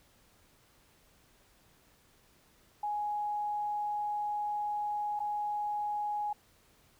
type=tone with dropouts; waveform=sine; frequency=833 Hz; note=G#5; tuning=5 cents sharp; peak=-31 dBFS; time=2.83-6.33 s; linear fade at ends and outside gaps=5 ms; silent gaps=5.193-5.201 s; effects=pink hiss -65 dBFS RMS until 6.99 s